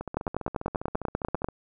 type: two click trains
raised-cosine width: 1 ms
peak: -20 / -12 dBFS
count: 23 / 14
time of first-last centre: 0.01-1.487 / 0.17-1.445 s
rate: 14.9 / 10.2 Hz
effects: none